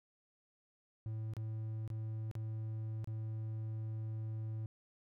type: tone with dropouts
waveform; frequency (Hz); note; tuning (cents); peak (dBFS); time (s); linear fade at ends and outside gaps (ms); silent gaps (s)
triangle; 110; A2; 0; -36; 1.06-4.66; 0; 1.336-1.367 / 1.877-1.902 / 2.313-2.353 / 3.044-3.074
effects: none